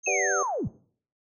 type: tone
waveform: sine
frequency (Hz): 6380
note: G8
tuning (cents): +30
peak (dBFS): -27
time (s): 0.03-0.46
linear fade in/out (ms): 50
type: linear sweep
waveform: sine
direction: down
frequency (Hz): 2637 to 73.9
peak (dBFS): -26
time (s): 0.06-0.68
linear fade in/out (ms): 5
type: chord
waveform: sine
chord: G major seventh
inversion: none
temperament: equal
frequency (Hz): 392 / 493.9 / 587.3 / 740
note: G4 / B4 / D5 / F#5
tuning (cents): 0 / 0 / 0 / 0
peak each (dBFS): -31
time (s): 0.07-0.43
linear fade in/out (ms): 5
effects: noise-tail reverb RT60 0.5 s tail -19 dB re dry